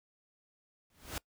pink noise with exponential growth, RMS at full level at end -35 dBFS, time 0.9-1.18 s, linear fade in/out 2 ms, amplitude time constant 60 ms, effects noise-tail reverb RT60 0.1 s tail -24 dB re dry

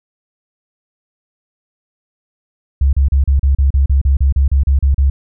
sine tone bursts, 68.4 Hz, C#2, 23 cents flat, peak -8 dBFS, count 15, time 2.81-5.1 s, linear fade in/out 5 ms, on 120 ms, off 35 ms, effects none

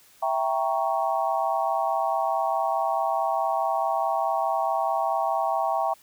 sine chord, E diminished seventh, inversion none, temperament equal, 659.3 / 784 / 932.3 / 1108.7 Hz, E5 / G5 / Bb5 / Db6, 0 / 0 / 0 / 0 cents, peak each -27 / -26 / -29 / -30 dBFS, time 0.22-5.94 s, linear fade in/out 10 ms, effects white hiss -56 dBFS RMS until 6.02 s

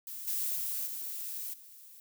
violet noise with level steps, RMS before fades -42 / -33 / -35 / -39 / -53 dBFS, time 0.07-2 s, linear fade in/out 2 ms, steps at 0.27 / 0.55 / 0.86 / 1.53 s, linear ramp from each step 10 ms, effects none

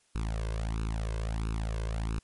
sawtooth tone with flanger, 54.9 Hz, A1, 3 cents flat, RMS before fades -32 dBFS, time 0.15-2.19 s, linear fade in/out 0 ms, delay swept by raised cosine 0.75 to 1.95 ms, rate 1.5 Hz, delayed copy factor +1, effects white hiss -68 dBFS RMS until 2.23 s + MP3 48 kbps

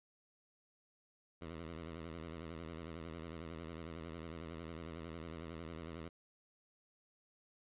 10% pulse tone with vibrato, 82.2 Hz, E2, 4 cents flat, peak -37 dBFS, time 1.41-6.09 s, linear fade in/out 10 ms, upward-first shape sine, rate 11 Hz, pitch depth 100 cents each way, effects resampled to 8000 Hz

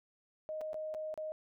sine tone with dropouts, 622.3 Hz, D#5, in tune, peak -37 dBFS, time 0.49-1.32 s, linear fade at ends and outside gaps 0 ms, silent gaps 0.61-0.614 / 0.732-0.743 / 0.941-0.947 / 1.141-1.176 s, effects none

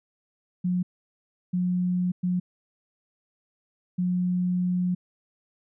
sine tone bursts at uneven times, 180 Hz, F#3, 47 cents flat, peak -22 dBFS, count 4, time 0.64-0.83 / 1.53-2.12 / 2.23-2.4 / 3.98-4.95 s, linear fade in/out 10 ms, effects none

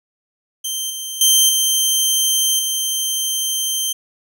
15% pulse tone with level steps, 3132 Hz, G7, 2 cents flat, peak -14 / -18 / -3 / -7 / -11 dBFS, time 0.64-3.93 s, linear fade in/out 10 ms, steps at 0.9 / 1.21 / 1.49 / 2.59 s, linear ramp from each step 2 ms, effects none

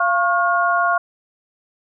sine tone cluster, 692 / 1095 / 1422 Hz, F5 / C#6 / F6, -16 / -22 / +31 cents, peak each -19 dBFS, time 0-0.98 s, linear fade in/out 5 ms, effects none

